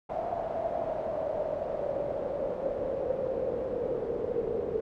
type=noise with band-pass filter sweep; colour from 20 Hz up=brown; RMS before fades=-32 dBFS; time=0.09-4.81 s; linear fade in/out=10 ms; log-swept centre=690 to 450 Hz; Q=9.8; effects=none